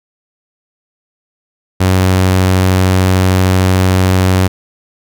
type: tone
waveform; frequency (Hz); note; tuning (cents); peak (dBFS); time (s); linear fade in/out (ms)
sawtooth; 93.2; F#2; +13; -4; 1.8-4.48; 10
effects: none